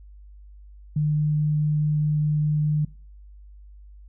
sine tone, 150.8 Hz, D3, 46 cents sharp, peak -19 dBFS, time 0.96-2.85 s, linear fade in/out 5 ms, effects noise-tail reverb RT60 0.4 s tail -21 dB re dry + added 50 Hz sine -43 dBFS peak until 4.08 s

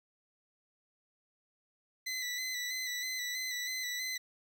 20% pulse tone with vibrato, 2001 Hz, B6, 22 cents sharp, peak -30 dBFS, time 2.06-4.18 s, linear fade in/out 10 ms, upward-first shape square, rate 3.1 Hz, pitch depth 30 cents each way, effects none

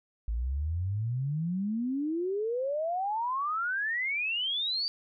sine exponential sweep, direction up, 53.5 to 4685 Hz, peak -28 dBFS, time 0.28-4.88 s, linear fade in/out 0 ms, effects none

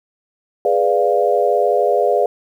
sine chord, G# diminished seventh, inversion none, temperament equal, 415.3 / 493.9 / 587.3 / 698.5 Hz, G#4 / B4 / D5 / F5, 0 / 0 / 0 / 0 cents, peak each -18 dBFS, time 0.65-2.26 s, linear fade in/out 2 ms, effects 8-bit

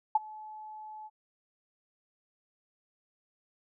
sine tone with ADSR envelope, 860 Hz, A5, 40 cents flat, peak -18 dBFS, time 0.15-1.1 s, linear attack 5 ms, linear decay 25 ms, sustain -24 dB, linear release 40 ms, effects none

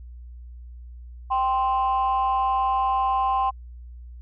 sine tone pair together, 784 / 1045.7 Hz, G5 / C6, 0 / -1 cents, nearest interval perfect fourth, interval 499 cents, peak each -21 dBFS, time 1.3-3.51 s, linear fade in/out 20 ms, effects tanh soft clip ceiling -15 dBFS + added 60 Hz sine -38 dBFS peak until 4.21 s

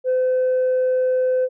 sine tone, 511 Hz, C5, 41 cents flat, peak -14 dBFS, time 0.04-1.49 s, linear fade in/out 50 ms, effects tanh soft clip ceiling -14 dBFS

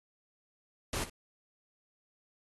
pink noise with echo, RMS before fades -35 dBFS, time 0.93-1.04 s, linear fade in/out 2 ms, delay 58 ms, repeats 1, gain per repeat -14 dB, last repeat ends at 1.098 s, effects AAC 32 kbps

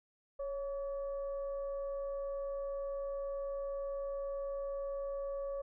sine tone with frequency modulation, 555 Hz, C#5, 2 cents sharp, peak -36 dBFS, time 0.39-5.62 s, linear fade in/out 10 ms, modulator 584 Hz, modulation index 0.38, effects none

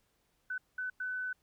sine tone bursts at uneven times, 1505 Hz, F#6, 29 cents sharp, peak -34 dBFS, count 3, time 0.5-0.58 / 0.78-0.9 / 1-1.33 s, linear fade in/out 5 ms, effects pink hiss -75 dBFS RMS until 1.42 s

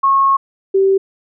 sine tone pair in turn, 1091 / 387.4 Hz, C#6 / G4, -28 / -20 cents, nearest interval octave + tritone, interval 1792 cents, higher first, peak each -9 dBFS, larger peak neither, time 0.03-0.37 / 0.74-0.98 s, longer first, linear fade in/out 10 ms, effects none

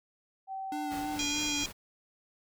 sine tone, 770 Hz, G5, 31 cents flat, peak -35 dBFS, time 0.47-1.19 s, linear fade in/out 50 ms
square tone with vibrato, 293.7 Hz, D4, in tune, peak -36 dBFS, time 0.72-1.64 s, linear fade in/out 2 ms, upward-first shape sine, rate 3.2 Hz, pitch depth 31 cents each way
pink noise with tremolo, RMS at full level -43 dBFS, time 0.9-1.73 s, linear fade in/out 20 ms, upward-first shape sine, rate 4.3 Hz, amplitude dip 40%
harmonic tone, 811 Hz, G#5, 41 cents flat, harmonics 3 / 4 / 5 / 6 / 7 / 8 / 9, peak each -37 / -35 / -42 / -41 / -37 / -41 / -40 dBFS, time 1.19-1.66 s, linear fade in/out 2 ms
effects none

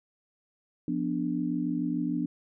sine chord, B diminished, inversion second, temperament equal, 174.61 / 246.9 / 293.7 Hz, F3 / B3 / D4, 0 / 0 / 0 cents, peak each -33 / -31 / -30 dBFS, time 0.88-2.26 s, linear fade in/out 2 ms, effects none

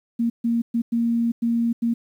sine tone bursts at uneven times, 233.1 Hz, A#3, in tune, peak -18 dBFS, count 6, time 0.19-0.3 / 0.44-0.62 / 0.74-0.82 / 0.92-1.32 / 1.42-1.73 / 1.82-1.94 s, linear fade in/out 10 ms, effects 9-bit

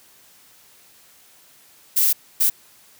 violet noise bursts at uneven times, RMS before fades -17 dBFS, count 2, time 1.96-2.13 / 2.4-2.5 s, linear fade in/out 10 ms, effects white hiss -52 dBFS RMS until 2.99 s + high-pass 60 Hz 12 dB/octave

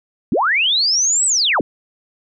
sine linear two-way sweep, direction up then down, 151.4 to 8100 to 151.4 Hz, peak -13 dBFS, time 0.32-1.61 s, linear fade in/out 2 ms, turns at 1.26 s, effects none

